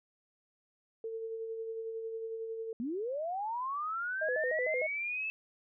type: tone with tremolo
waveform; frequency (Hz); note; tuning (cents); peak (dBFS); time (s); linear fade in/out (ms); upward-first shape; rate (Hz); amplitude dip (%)
sine; 450; A4; +39; -35; 1.04-2.73; 2; sine; 11; 35
type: linear sweep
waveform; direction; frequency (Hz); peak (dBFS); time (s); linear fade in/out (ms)
sine; up; 220 to 2637; -33; 2.8-5.3; 0
type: tone with vibrato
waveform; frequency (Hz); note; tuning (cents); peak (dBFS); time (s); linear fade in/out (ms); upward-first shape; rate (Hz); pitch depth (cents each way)
sine; 561; C#5; +21; -31; 4.21-4.87; 10; square; 6.6; 190
effects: none